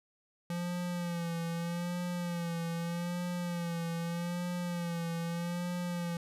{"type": "tone with vibrato", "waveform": "square", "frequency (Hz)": 172.2, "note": "F3", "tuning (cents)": -24, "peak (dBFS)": -34, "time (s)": [0.5, 6.17], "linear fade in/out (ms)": 2, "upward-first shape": "sine", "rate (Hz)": 0.81, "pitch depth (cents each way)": 47, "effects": ["resampled to 32000 Hz"]}